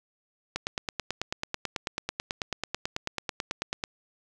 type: click train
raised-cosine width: 0.2 ms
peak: -12 dBFS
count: 31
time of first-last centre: 0.56-3.839 s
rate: 9.15 Hz
effects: none